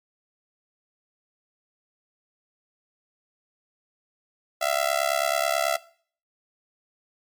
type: tone with amplitude modulation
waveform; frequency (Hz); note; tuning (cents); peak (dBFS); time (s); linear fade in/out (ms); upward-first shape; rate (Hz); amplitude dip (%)
sawtooth; 670; E5; +28; -14; 4.61-5.77; 10; sine; 69.2; 100
effects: noise-tail reverb RT60 0.5 s tail -20 dB re dry + MP3 96 kbps